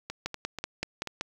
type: two click trains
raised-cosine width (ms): 0.2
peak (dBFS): -18 / -14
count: 5 / 6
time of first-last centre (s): 0.1-1.073 / 0.26-1.211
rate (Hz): 4.11 / 5.26
effects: 8-bit